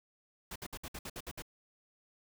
pink noise bursts, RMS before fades -43 dBFS, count 9, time 0.51-1.422 s, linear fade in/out 5 ms, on 48 ms, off 60 ms, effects none

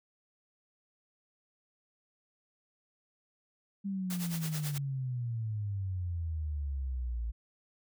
sine exponential sweep, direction down, 200.7 to 55.6 Hz, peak -32 dBFS, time 3.84-7.32 s, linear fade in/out 20 ms
white noise with tremolo, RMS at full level -39 dBFS, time 4.1-4.78 s, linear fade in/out 2 ms, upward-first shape sine, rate 9.2 Hz, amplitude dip 80%
effects none

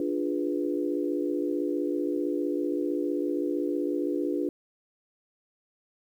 sine chord, D diminished seventh, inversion none, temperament equal, 293.7 / 349.2 / 415.3 / 493.9 Hz, D4 / F4 / Ab4 / Cb5, 0 / 0 / 0 / 0 cents, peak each -29 / -30 / -34 / -35 dBFS, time 0-4.49 s, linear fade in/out 2 ms, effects 10-bit

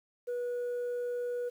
sine tone, 486.7 Hz, B4, 25 cents flat, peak -29 dBFS, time 0.27-1.5 s, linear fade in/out 20 ms, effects tanh soft clip ceiling -31 dBFS + 10-bit

